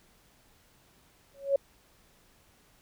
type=tone with exponential growth; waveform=sine; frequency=554.4 Hz; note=C#5; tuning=in tune; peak=-18 dBFS; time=1.34-1.56 s; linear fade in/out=5 ms; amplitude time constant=46 ms; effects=pink hiss -63 dBFS RMS until 2.81 s